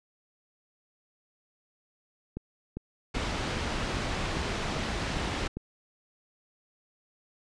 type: click train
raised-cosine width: 3 ms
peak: -22 dBFS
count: 9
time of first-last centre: 2.37-5.57 s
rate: 2.5 Hz
type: low-pass noise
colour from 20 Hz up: pink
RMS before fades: -32 dBFS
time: 3.14-5.48 s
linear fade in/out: 10 ms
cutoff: 4500 Hz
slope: 12 dB/octave
effects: resampled to 22050 Hz